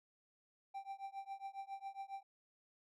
triangle tone with tremolo, 784 Hz, G5, in tune, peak -39 dBFS, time 0.74-2.23 s, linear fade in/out 10 ms, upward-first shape triangle, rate 7.3 Hz, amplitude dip 100%, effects none

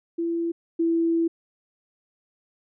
sine tone pair in turn, 336.3 / 332.2 Hz, E4 / E4, +35 / +13 cents, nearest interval unison, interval 22 cents, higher first, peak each -23 / -19 dBFS, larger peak second, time 0.18-0.52 / 0.79-1.28 s, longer second, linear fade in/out 10 ms, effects none

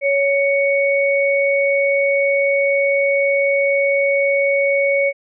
sine tone pair together, 558 / 2229 Hz, C#5 / C#7, +11 / +9 cents, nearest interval 2 octaves, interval 2398 cents, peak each -15 / -18 dBFS, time 0.01-5.13 s, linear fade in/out 50 ms, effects none

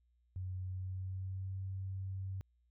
sine tone with pitch glide, 92.5 to 95.54 Hz, F#2 to G2, 0 to -44 cents, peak -38 dBFS, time 0.36-2.41 s, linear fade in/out 0 ms, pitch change +56 cents, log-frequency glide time 0.6-1.58 s, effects added 60 Hz sine -70 dBFS peak until 2.7 s

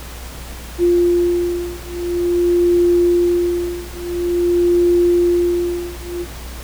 sine beating tone pair, 349.2 / 349.68 Hz, F4 / F4, 0 / +2 cents, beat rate 0.48 Hz, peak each -16 dBFS, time 0.78-6.26 s, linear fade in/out 50 ms, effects added 60 Hz sine -31 dBFS peak until 6.63 s + pink hiss -35 dBFS RMS until 6.63 s

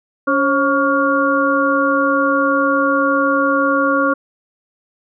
harmonic tone with a mistuned harmonic, 281.6 Hz, C#4, 27 cents sharp, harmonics 1 / 2 / 4 / 5, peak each -18 / -18 / -18 / -18 dBFS, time 0.27-4.14 s, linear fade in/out 10 ms, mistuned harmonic 2, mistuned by -74 cents, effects none

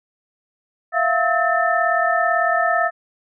sine tone cluster, 667 / 705 / 1295 / 1786 Hz, E5 / F5 / E6 / A6, +20 / +16 / -31 / +25 cents, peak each -21 dBFS, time 0.92-2.91 s, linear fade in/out 50 ms, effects none

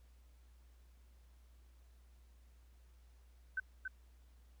sine tone with echo, 1528 Hz, G6, 45 cents flat, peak -34 dBFS, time 3.57-3.6 s, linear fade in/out 5 ms, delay 280 ms, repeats 1, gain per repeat -5 dB, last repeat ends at 3.88 s, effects added 60 Hz sine -60 dBFS peak until 4.6 s + pink hiss -75 dBFS RMS until 4.6 s

